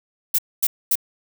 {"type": "noise bursts", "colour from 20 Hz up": "violet", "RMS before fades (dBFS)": -18, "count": 3, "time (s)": [0.34, 0.955], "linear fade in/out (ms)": 5, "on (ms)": 45, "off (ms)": 240, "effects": []}